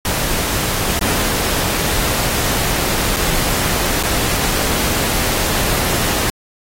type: noise with dropouts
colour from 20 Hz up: pink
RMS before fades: -18 dBFS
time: 0.05-6.3 s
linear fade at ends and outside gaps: 1 ms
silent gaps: 0.992-1.012 / 3.162-3.167 / 4.028-4.035 s
effects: AAC 48 kbps